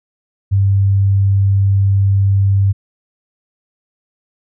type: tone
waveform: sine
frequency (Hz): 98.4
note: G2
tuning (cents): +7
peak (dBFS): -9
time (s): 0.51-2.73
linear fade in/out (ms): 20
effects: none